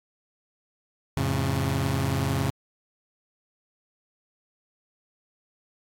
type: chord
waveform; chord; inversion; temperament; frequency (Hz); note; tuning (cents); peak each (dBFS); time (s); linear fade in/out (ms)
sawtooth; F augmented; none; just; 87.31 / 109.13 / 136.42; F2 / A2 / C#3; 0 / -14 / -27; -25 / -26 / -22; 1.17-2.5; 0
effects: AAC 64 kbps